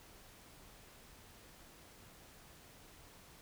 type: silence
effects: pink hiss -59 dBFS RMS until 3.41 s